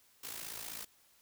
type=noise with amplitude modulation; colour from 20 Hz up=white; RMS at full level=-41 dBFS; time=0.23-0.85 s; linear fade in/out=10 ms; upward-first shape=sine; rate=55.7 Hz; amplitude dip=70%; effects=white hiss -67 dBFS RMS until 1.21 s